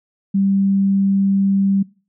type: tone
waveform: sine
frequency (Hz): 196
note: G3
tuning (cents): 0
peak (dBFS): -13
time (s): 0.34-1.83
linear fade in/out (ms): 10
effects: noise-tail reverb RT60 0.4 s tail -24 dB re dry